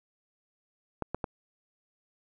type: clicks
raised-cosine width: 1 ms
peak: -17 dBFS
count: 3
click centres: 1.023 / 1.146 / 1.242 s
effects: none